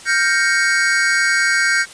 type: chord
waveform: square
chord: G half-diminished seventh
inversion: third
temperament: equal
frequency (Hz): 1396.9 / 1568 / 1864.7 / 2217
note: F6 / G6 / Bb6 / Db7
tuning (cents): 0 / 0 / 0 / 0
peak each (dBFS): -23 / -17 / -21 / -22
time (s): 0.05-1.86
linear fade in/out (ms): 50
effects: white hiss -38 dBFS RMS until 1.93 s + resampled to 22050 Hz